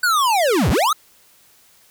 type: linear two-way sweep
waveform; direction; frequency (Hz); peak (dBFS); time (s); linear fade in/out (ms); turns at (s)
square; down then up; 1514 to 51.2 to 1336; -15; 0.03-0.93; 5; 0.7
effects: white hiss -53 dBFS RMS until 1.9 s